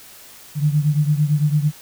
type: beating tone pair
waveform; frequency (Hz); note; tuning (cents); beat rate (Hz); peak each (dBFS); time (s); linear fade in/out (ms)
sine; 146.9 / 155.8; D3 / D#3; +1 / +3; 8.9; -16 / -20; 0.55-1.72; 50
effects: white hiss -43 dBFS RMS until 1.81 s